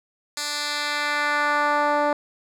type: tone with band-pass filter sweep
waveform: 10% pulse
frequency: 293.7 Hz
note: D4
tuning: in tune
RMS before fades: -23 dBFS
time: 0.37-2.13 s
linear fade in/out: 2 ms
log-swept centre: 6100 to 620 Hz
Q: 1.1
effects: none